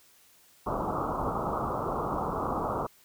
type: low-pass noise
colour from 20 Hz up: white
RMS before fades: -31 dBFS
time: 0.66-2.87 s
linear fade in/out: 10 ms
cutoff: 1300 Hz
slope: 96 dB/octave
effects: white hiss -60 dBFS RMS until 3.04 s